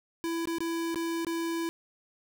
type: tone with dropouts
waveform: square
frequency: 332.8 Hz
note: E4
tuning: 17 cents sharp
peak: -30 dBFS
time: 0.24-1.69 s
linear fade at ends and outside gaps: 0 ms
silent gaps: 0.455-0.473 / 0.584-0.605 / 0.945-0.958 / 1.248-1.268 s
effects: none